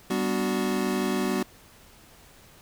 square chord, G major seventh, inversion none, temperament equal, 196 / 246.9 / 293.7 / 370 Hz, G3 / B3 / D4 / F#4, 0 / 0 / 0 / 0 cents, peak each -30 / -30 / -34 / -30 dBFS, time 0.1-1.43 s, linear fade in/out 5 ms, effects pink hiss -53 dBFS RMS until 2.61 s

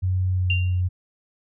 sine tone with pitch glide, 92.5 to 90.65 Hz, F#2 to F#2, 0 to -35 cents, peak -19 dBFS, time 0.02-0.89 s, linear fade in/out 20 ms, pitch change -35 cents, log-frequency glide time 0.32-0.52 s
sine tone with exponential decay, 2777 Hz, F7, 10 cents flat, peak -19 dBFS, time 0.5-0.81 s, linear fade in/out 2 ms, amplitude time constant 66 ms
effects none

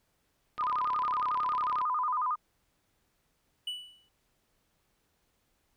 click train, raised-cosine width 0.3 ms, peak -26 dBFS, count 43, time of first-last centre 0.58-1.815 s, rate 34 Hz
sine tone with vibrato, 1108.7 Hz, C#6, in tune, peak -27 dBFS, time 0.58-2.36 s, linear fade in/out 20 ms, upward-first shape square, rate 11 Hz, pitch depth 170 cents each way
triangle tone with exponential decay, 2960 Hz, F#7, in tune, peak -29 dBFS, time 3.67-4.09 s, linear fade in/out 5 ms, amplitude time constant 91 ms
effects pink hiss -74 dBFS RMS until 5.76 s

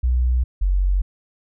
sine tone pair in turn, 61.8 / 46.62 Hz, B1 / F#1, +2 / +14 cents, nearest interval perfect fourth, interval 488 cents, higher first, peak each -15 dBFS, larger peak neither, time 0.03-0.44 / 0.61-1.02 s, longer neither, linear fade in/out 10 ms, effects none

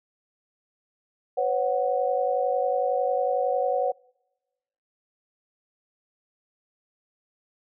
sine chord, B suspended second, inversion none, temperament equal with one note detuned, 503.4 / 554.4 / 740 Hz, B4 / C#5 / F#5, +33 / 0 / 0 cents, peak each -26 / -26 / -26 dBFS, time 1.37-3.92 s, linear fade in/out 10 ms, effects noise-tail reverb RT60 1.0 s tail -26 dB re dry

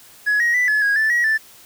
triangle tone with pitch steps, 1684 / 1888 / 1982 / 1711 / 1646 / 1758 / 1910 / 1762 Hz, G#6 / A#6 / B6 / A6 / G#6 / A6 / A#6 / A6, +24 / +22 / +6 / -49 / -16 / -2 / +42 / +2 cents, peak -12 dBFS, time 0.26-1.38 s, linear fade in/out 20 ms, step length 140 ms, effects tanh soft clip ceiling -10 dBFS + white hiss -46 dBFS RMS until 1.65 s

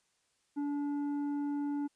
sine tone with tanh clipping, 288.2 Hz, D4, 33 cents flat, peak -33 dBFS, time 0.56-1.88 s, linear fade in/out 20 ms, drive 7 dB, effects white hiss -75 dBFS RMS until 1.95 s + resampled to 22050 Hz

